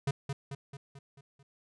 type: tone with echo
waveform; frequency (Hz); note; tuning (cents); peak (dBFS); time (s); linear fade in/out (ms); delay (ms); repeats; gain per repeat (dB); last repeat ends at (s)
square; 138.6; C#3; 0; -28; 0.07-0.11; 5; 220; 6; -5; 1.43
effects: resampled to 22050 Hz